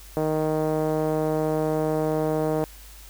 5% pulse tone with low-pass filter, 155.56 Hz, D#3, in tune, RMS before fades -24 dBFS, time 0.17-2.64 s, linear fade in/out 0 ms, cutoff 540 Hz, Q 1.6, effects added 50 Hz sine -44 dBFS peak until 3.09 s + white hiss -48 dBFS RMS until 3.09 s

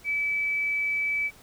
sine tone, 2301 Hz, D7, 36 cents flat, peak -24 dBFS, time 0.04-1.31 s, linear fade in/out 50 ms, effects pink hiss -53 dBFS RMS until 1.42 s

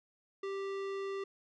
sine tone with tanh clipping, 392 Hz, G4, in tune, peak -38 dBFS, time 0.43-1.24 s, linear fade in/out 5 ms, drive 18 dB, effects none

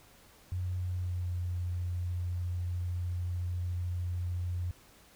sine tone with pitch glide, 90.7 to 88.63 Hz, F#2 to F2, -34 to +26 cents, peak -31 dBFS, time 0.52-4.71 s, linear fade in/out 0 ms, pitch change -40 cents, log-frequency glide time 0.81-1.34 s, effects pink hiss -59 dBFS RMS until 5.15 s

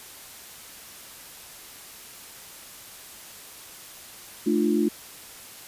sine chord, D minor, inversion second, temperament equal with one note detuned, 220 / 300.9 / 349.2 Hz, A3 / D4 / F4, 0 / +42 / 0 cents, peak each -24 dBFS, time 4.46-4.89 s, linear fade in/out 10 ms, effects white hiss -44 dBFS RMS until 5.67 s + resampled to 32000 Hz

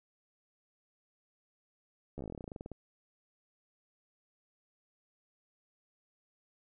slowing click train, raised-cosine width 2 ms, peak -29 dBFS, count 19, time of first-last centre 2.18-2.717 s, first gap 13 ms, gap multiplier 1.09, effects none

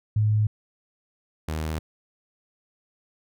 sine / sawtooth tone pair in turn, 106.8 / 78.35 Hz, G#2 / D#2, +49 / +13 cents, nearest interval perfect fourth, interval 536 cents, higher first, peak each -18 / -23 dBFS, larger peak first, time 0.16-0.47 / 1.48-1.79 s, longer neither, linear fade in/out 5 ms, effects none

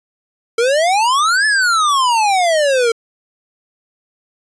square exponential two-way sweep, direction up then down, 449 to 1753 to 449 Hz, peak -12 dBFS, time 0.58-2.92 s, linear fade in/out 5 ms, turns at 1.46 s, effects resampled to 22050 Hz

